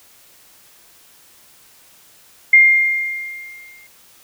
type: tone with exponential decay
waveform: sine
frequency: 2115 Hz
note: C7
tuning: 18 cents sharp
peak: -4 dBFS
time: 2.53-3.87 s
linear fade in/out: 5 ms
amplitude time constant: 290 ms
effects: white hiss -49 dBFS RMS until 4.23 s